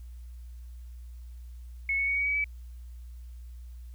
sine tone with pitch steps, 2197 / 2216 / 2235 / 2255 / 2274 / 2294 Hz, C#7 / C#7 / C#7 / C#7 / C#7 / D7, -16 / -1 / +14 / +29 / +44 / -41 cents, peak -25 dBFS, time 1.89-2.442 s, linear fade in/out 2 ms, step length 92 ms, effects added 60 Hz sine -41 dBFS peak until 3.94 s + white hiss -67 dBFS RMS until 3.94 s

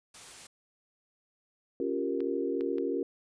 white noise, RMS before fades -48 dBFS, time 0.14-0.47 s, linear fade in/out 5 ms
sine chord, G half-diminished seventh, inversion second, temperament equal, 277.2 / 349.2 / 392 / 466.2 Hz, Db4 / F4 / G4 / Bb4, 0 / 0 / 0 / 0 cents, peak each -34 dBFS, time 1.8-3.03 s, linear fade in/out 2 ms
clicks, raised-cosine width 0.3 ms, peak -32 / -31 / -32 dBFS, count 3, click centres 2.205 / 2.609 / 2.783 s
effects resampled to 22050 Hz

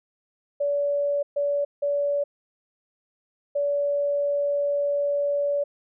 sine tone bursts at uneven times, 573 Hz, D5, 43 cents flat, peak -21 dBFS, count 4, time 0.6-1.23 / 1.36-1.65 / 1.82-2.24 / 3.55-5.64 s, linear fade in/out 10 ms, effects none

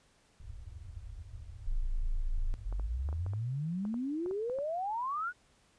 white low-pass noise, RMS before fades -46 dBFS, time 0.4-3.28 s, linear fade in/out 5 ms, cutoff 110 Hz, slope 96 dB/octave
sine tone, 27.5 Hz, A0, in tune, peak -28 dBFS, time 1.67-2.54 s, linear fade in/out 0 ms
sine exponential sweep, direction up, 38.89 to 1500 Hz, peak -32 dBFS, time 2.62-5.33 s, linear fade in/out 50 ms
clicks, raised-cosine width 1 ms, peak -33 dBFS, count 12, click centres 2.726 / 2.797 / 3.089 / 3.128 / 3.264 / 3.335 / 3.852 / 3.942 / 4.261 / 4.311 / 4.498 / 4.587 s
effects pink hiss -67 dBFS RMS until 5.78 s + resampled to 22050 Hz

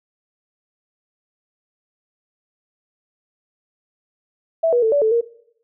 sine tone with pitch steps, 656 / 483.4 / 444.3 / 575 / 438.9 / 467.7 Hz, E5 / B4 / A4 / D5 / A4 / A#4, -9 / -37 / +17 / -37 / -4 / +6 cents, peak -13 dBFS, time 4.63-5.212 s, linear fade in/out 10 ms, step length 97 ms, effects noise-tail reverb RT60 0.7 s tail -21 dB re dry

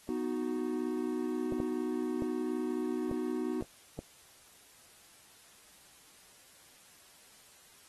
triangle chord, B major, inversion none, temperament equal, 246.9 / 311.1 / 370 Hz, B3 / D#4 / F#4, 0 / 0 / 0 cents, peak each -34 dBFS, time 0.09-3.61 s, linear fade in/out 0 ms
clicks, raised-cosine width 2 ms, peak -24 dBFS, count 6, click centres 1.523 / 1.602 / 2.222 / 3.114 / 3.624 / 3.99 s
effects white hiss -59 dBFS RMS until 7.88 s + AAC 32 kbps

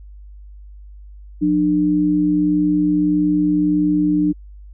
sine tone pair together, 178.38 / 300 Hz, F3 / D4, +37 / +37 cents, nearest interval major sixth, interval 900 cents, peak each -21 / -14 dBFS, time 1.41-4.33 s, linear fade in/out 20 ms, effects added 50 Hz sine -36 dBFS peak until 4.73 s

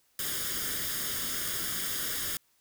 white noise with comb filter, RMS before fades -33 dBFS, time 0.19-2.37 s, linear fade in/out 2 ms, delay 0.59 ms, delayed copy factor +0.7, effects white hiss -69 dBFS RMS until 2.6 s

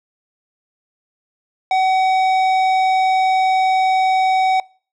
triangle tone with tanh clipping, 755 Hz, F#5, 35 cents sharp, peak -15 dBFS, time 1.71-4.6 s, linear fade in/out 2 ms, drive 16 dB, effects noise-tail reverb RT60 0.4 s tail -24 dB re dry

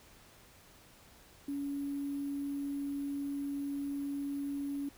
sine tone with sample-and-hold, 282.1 Hz, C#4, 30 cents sharp, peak -34 dBFS, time 1.48-4.89 s, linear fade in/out 5 ms, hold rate 11025 Hz, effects pink hiss -59 dBFS RMS until 4.97 s

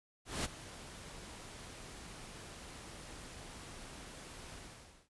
pink noise with ADSR envelope, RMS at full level -35 dBFS, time 0.25-5.09 s, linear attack 200 ms, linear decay 16 ms, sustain -15 dB, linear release 520 ms, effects resampled to 24000 Hz

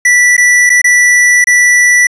square tone with dropouts, 1964 Hz, B6, 10 cents flat, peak -5 dBFS, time 0.05-2.07 s, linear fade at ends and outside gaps 5 ms, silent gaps 0.367-0.378 / 0.695-0.7 / 0.817-0.842 / 1.443-1.47 s, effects resampled to 22050 Hz + 7-bit

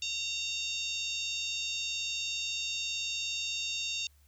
harmonic tone with a mistuned harmonic, 919 Hz, A#5, 25 cents flat, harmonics 3 / 4 / 5 / 6 / 7 / 8, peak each -37 / -36 / -42 / -43 / -43 / -45 dBFS, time 0.02-4.07 s, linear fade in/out 2 ms, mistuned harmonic 8, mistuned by -20 cents, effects added 72 Hz sine -60 dBFS peak until 4.27 s + white hiss -69 dBFS RMS until 4.27 s

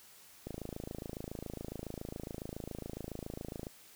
click train, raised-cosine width 2 ms, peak -27 dBFS, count 88, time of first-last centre 0.47-3.669 s, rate 27.2 Hz, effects white hiss -58 dBFS RMS until 3.95 s

